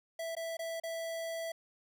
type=tone with dropouts; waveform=square; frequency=659.3 Hz; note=E5; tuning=in tune; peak=-37 dBFS; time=0.19-1.52 s; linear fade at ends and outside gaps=5 ms; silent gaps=0.352-0.366 / 0.57-0.591 / 0.8-0.835 s; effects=none